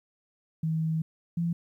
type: tone pair in turn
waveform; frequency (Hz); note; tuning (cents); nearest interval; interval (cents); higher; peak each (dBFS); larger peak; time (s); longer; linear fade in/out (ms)
sine; 160 / 169.47; D#3 / E3; +49 / +48; minor second; 99; second; -25; neither; 0.63-1.02 / 1.37-1.53; first; 5
effects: 11-bit